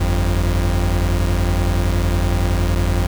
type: tone pair together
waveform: 40% pulse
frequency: 49.03 / 87.31 Hz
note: G1 / F2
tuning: +1 / 0 cents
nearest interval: minor seventh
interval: 999 cents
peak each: -17 dBFS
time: 0-3.07 s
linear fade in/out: 10 ms
effects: 7-bit